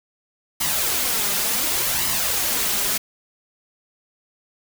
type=noise with flanger; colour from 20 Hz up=white; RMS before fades=-22 dBFS; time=0.6-2.98 s; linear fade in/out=10 ms; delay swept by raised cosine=0.98 to 4.98 ms; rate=0.68 Hz; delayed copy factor=+0.55; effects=none